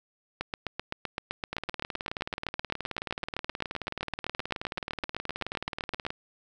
two click trains, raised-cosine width 0.3 ms, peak -17 / -15 dBFS, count 87 / 45, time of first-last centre 1.53-6.104 / 0.41-6.066 s, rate 18.8 / 7.78 Hz, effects none

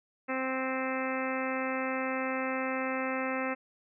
harmonic tone, 261.6 Hz, C4, in tune, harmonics 1 / 2 / 3 / 4 / 5 / 6 / 7 / 8 / 9 / 10, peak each -35 / -35 / -40 / -41 / -39 / -43 / -41 / -40 / -47 / -42 dBFS, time 0.28-3.55 s, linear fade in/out 20 ms, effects none

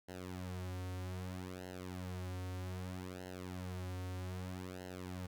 sawtooth tone with flanger, 91.7 Hz, F#2, 15 cents flat, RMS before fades -44 dBFS, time 0.08-5.27 s, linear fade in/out 10 ms, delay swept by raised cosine 0.84 to 4.94 ms, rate 0.63 Hz, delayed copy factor -1, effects none

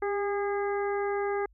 harmonic tone with a mistuned harmonic, 407.6 Hz, G#4, 32 cents flat, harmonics 1 / 2 / 3 / 4 / 5, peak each -28 / -34 / -38 / -40 / -42 dBFS, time 0.02-1.46 s, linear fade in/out 5 ms, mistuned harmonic 1, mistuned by -27 cents, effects added 50 Hz sine -57 dBFS peak until 1.53 s

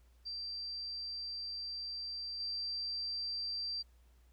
sine tone with level steps, 4699 Hz, D8, in tune, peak -39 / -36 dBFS, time 0.25-3.83 s, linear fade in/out 20 ms, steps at 2.4 s, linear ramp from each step 2 ms, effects added 60 Hz sine -61 dBFS peak until 4.32 s + pink hiss -74 dBFS RMS until 4.32 s

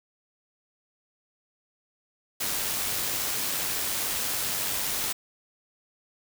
white noise with amplitude modulation, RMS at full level -28 dBFS, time 2.4-5.13 s, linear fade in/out 10 ms, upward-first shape sine, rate 97.8 Hz, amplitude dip 25%, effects none

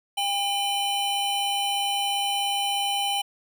square tone pair together, 802 / 3025 Hz, G5 / F#7, +39 / +38 cents, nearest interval octave + major seventh, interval 2299 cents, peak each -27 dBFS, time 0.17-3.22 s, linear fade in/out 10 ms, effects none

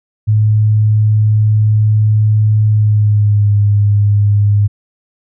sine tone with pitch glide, 107.2 to 102.77 Hz, A2 to G#2, -45 to -18 cents, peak -7 dBFS, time 0.27-4.68 s, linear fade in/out 20 ms, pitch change -73 cents, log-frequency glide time 2.66-3.53 s, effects none

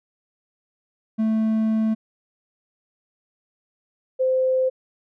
triangle / sine tone pair in turn, 220 / 518.1 Hz, A3 / C5, 0 / -17 cents, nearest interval octave + minor third, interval 1483 cents, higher second, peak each -16 / -17 dBFS, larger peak first, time 1.18-1.95 / 4.19-4.7 s, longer first, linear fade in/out 20 ms, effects none

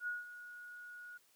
sine tone with ADSR envelope, 1451 Hz, F#6, 34 cents flat, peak -35 dBFS, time 0-1.18 s, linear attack 72 ms, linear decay 170 ms, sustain -13 dB, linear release 12 ms, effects white hiss -70 dBFS RMS until 1.35 s + high-pass 100 Hz 12 dB/octave

